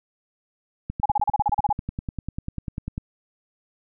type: click train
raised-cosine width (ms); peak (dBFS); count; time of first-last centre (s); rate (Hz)
5; -16; 22; 0.9-2.979; 10.1
type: tone bursts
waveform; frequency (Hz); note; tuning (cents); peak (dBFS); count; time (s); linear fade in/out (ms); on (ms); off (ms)
sine; 831; G#5; +1; -17; 12; 1.03-1.728; 5; 27; 34
effects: none